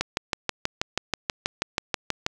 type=click train; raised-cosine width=0.2 ms; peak=-6 dBFS; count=15; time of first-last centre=0.01-2.264 s; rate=6.21 Hz; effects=none